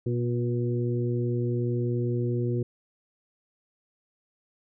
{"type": "harmonic tone with a mistuned harmonic", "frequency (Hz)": 121, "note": "B2", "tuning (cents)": -35, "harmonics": [1, 2, 3, 4], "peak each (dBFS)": [-26, -33, -30, -38], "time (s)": [0.06, 2.63], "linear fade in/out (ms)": 5, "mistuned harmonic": 3, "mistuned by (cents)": -18, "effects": []}